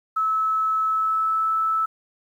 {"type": "tone with pitch glide", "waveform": "sine", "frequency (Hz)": [1300, 1311.3], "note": ["E6", "E6"], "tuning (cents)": [-24, -9], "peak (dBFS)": -19, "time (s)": [0.16, 1.86], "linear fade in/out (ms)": 10, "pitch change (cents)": 15, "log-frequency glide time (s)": [0.88, 1.52], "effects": ["9-bit"]}